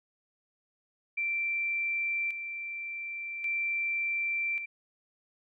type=tone with tremolo; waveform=sine; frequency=2349 Hz; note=D7; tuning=in tune; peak=-28 dBFS; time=1.17-4.66 s; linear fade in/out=10 ms; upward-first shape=square; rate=0.44 Hz; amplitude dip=55%; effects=none